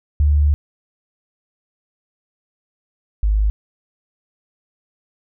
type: tone pair in turn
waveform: sine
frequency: 73.42 / 51.92 Hz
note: D2 / G#1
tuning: 0 / 0 cents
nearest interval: tritone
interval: 600 cents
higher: first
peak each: -11 / -13 dBFS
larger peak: first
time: 0.2-0.54 / 3.23-3.5 s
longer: first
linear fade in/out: 0 ms
effects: none